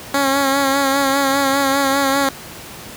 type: tone with vibrato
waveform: 10% pulse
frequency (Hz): 274.7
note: C#4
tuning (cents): -16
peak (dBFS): -6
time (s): 0.14-2.29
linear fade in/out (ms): 2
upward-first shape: sine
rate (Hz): 5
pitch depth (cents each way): 37
effects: pink hiss -34 dBFS RMS until 2.96 s + high-pass 80 Hz 12 dB/octave